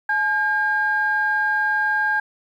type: tone pair together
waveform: sine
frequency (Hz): 853 / 1611.7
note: G#5 / G6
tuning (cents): +46 / +48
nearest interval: major seventh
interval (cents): 1102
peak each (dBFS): -23 / -18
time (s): 0.09-2.2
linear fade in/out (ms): 5
effects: tanh soft clip ceiling -10 dBFS + 9-bit